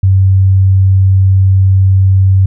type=tone; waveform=sine; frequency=95.6 Hz; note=G2; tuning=43 cents flat; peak=-4 dBFS; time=0.03-2.46 s; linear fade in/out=5 ms; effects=none